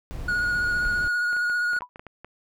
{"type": "noise", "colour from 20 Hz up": "brown", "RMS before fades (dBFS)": -34, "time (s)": [0.11, 1.08], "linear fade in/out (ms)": 0}
{"type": "tone with vibrato", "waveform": "triangle", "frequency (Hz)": 1447, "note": "F#6", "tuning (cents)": -39, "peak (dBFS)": -20, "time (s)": [0.28, 1.79], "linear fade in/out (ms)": 5, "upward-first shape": "triangle", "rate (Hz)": 15, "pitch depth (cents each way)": 25}
{"type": "clicks", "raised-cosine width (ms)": 0.5, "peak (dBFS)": -26, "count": 11, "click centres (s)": [0.851, 1.33, 1.366, 1.498, 1.733, 1.765, 1.808, 1.959, 1.995, 2.067, 2.246]}
{"type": "tone with exponential decay", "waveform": "sine", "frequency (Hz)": 987.8, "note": "B5", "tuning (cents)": 0, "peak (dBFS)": -26, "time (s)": [1.82, 1.89], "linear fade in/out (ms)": 0, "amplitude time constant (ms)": 15}
{"effects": []}